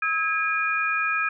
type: tone cluster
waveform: sine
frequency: 1288 / 1637 / 2437 Hz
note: E6 / G#6 / D#7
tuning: -41 / -25 / -37 cents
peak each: -26 dBFS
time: 0.02-1.29 s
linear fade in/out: 5 ms
effects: none